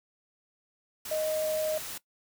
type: tone in noise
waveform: sine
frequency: 622.3 Hz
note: D#5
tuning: in tune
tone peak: -27 dBFS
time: 1.11-1.78 s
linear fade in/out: 5 ms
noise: white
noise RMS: -39 dBFS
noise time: 1.05-1.98 s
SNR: +9 dB
effects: noise-tail reverb RT60 0.1 s tail -19 dB re dry